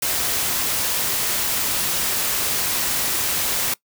white noise, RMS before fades -22 dBFS, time 0.02-3.74 s, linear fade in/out 5 ms, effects noise-tail reverb RT60 0.1 s tail -21 dB re dry

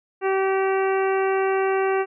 harmonic tone with a mistuned harmonic, 384.9 Hz, G4, 32 cents flat, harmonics 1 / 2 / 3 / 4 / 5 / 6 / 7, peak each -20 / -26 / -30 / -32 / -34 / -36 / -37 dBFS, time 0.21-2.06 s, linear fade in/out 50 ms, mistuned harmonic 7, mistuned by +26 cents, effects none

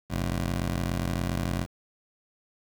20% pulse ring-modulated tone, 87.2 Hz, F2, 2 cents flat, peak -19 dBFS, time 0.09-1.67 s, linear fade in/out 50 ms, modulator 25.1 Hz, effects 8-bit

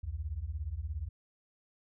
sine beating tone pair, 66 / 83 Hz, C2 / E2, +16 / +12 cents, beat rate 17 Hz, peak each -38 / -37 dBFS, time 0.03-1.09 s, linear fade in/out 10 ms, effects none

